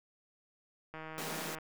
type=click train; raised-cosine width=0.5 ms; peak=-30 dBFS; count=103; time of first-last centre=0.94-1.586 s; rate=158 Hz
type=high-pass noise; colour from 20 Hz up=pink; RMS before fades=-41 dBFS; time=1.18-1.55 s; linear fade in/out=0 ms; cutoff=160 Hz; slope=96 dB/octave
effects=none